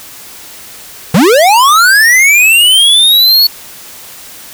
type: linear sweep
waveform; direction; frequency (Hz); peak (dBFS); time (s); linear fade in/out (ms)
square; up; 139.6 to 4435; -4; 1.14-3.47; 5
effects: white hiss -31 dBFS RMS until 4.53 s